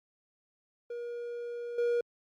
triangle tone with level steps, 476.6 Hz, A#4, 38 cents sharp, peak -34 / -24 dBFS, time 0.9-2.01 s, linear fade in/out 5 ms, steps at 1.78 s, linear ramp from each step 5 ms, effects Opus 48 kbps

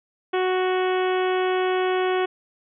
harmonic tone, 370 Hz, F#4, in tune, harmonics 1 / 2 / 3 / 4 / 5 / 6 / 7 / 8 / 9, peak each -21 / -27 / -31 / -33 / -35 / -37 / -38 / -39 / -40 dBFS, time 0.33-2.26 s, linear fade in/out 10 ms, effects none

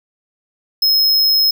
square tone, 5150 Hz, E8, 41 cents flat, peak -11 dBFS, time 0.82-1.51 s, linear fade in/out 5 ms, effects none

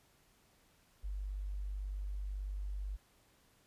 sine tone, 49.1 Hz, G1, 4 cents sharp, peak -37 dBFS, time 1.03-2.97 s, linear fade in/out 20 ms, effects pink hiss -69 dBFS RMS until 3.66 s + resampled to 32000 Hz

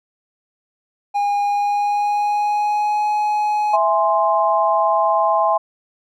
triangle tone with pitch glide, 815 to 840.8 Hz, G#5 to G#5, -33 to +21 cents, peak -14 dBFS, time 1.14-3.77 s, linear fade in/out 20 ms, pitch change +54 cents, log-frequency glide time 1.43-3.07 s
sine chord, E augmented, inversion none, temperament equal, 659.3 / 830.6 / 1046.5 Hz, E5 / G#5 / B#5, 0 / 0 / 0 cents, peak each -18 dBFS, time 3.73-5.58 s, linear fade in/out 10 ms
effects none

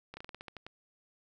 slowing click train, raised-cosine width 0.3 ms, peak -28 dBFS, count 10, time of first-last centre 0.14-0.666 s, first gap 30 ms, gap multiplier 1.16, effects none

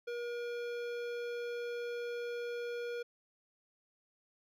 sine tone with hard clipping, 477.6 Hz, A#4, 42 cents sharp, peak -39 dBFS, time 0.07-3.03 s, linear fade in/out 10 ms, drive 15 dB, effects none

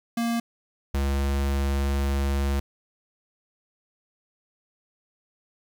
square tone pair in turn, 233.1 / 69.3 Hz, A#3 / C#2, 0 / 0 cents, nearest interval octave + major sixth, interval 2100 cents, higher first, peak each -24 / -23 dBFS, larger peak second, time 0.17-0.4 / 0.94-2.6 s, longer second, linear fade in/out 5 ms, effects 10-bit

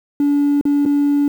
triangle tone with dropouts, 287.2 Hz, D4, 39 cents flat, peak -9 dBFS, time 0.2-1.28 s, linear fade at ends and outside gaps 2 ms, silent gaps 0.612-0.653 / 0.853-0.86 s, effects tanh soft clip ceiling -8 dBFS + 7-bit

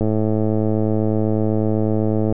click train, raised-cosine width 2 ms, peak -7 dBFS, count 251, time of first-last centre 0.01-2.325 s, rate 108 Hz, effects none

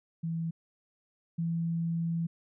sine tone pair in turn, 164.81 / 166.82 Hz, E3 / E3, 0 / +21 cents, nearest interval unison, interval 21 cents, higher second, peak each -30 / -28 dBFS, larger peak second, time 0.23-0.51 / 1.38-2.27 s, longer second, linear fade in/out 10 ms, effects none

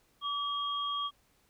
sine tone pair together, 1150 / 3255 Hz, D6 / G#7, -37 / -36 cents, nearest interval octave + tritone, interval 1801 cents, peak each -33 / -35 dBFS, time 0.21-1.11 s, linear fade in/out 50 ms, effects pink hiss -69 dBFS RMS until 1.49 s

